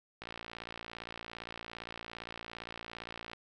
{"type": "click train", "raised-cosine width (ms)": 0.3, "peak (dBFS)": -26, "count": 180, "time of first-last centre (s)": [0.22, 3.333], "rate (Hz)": 57.5, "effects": []}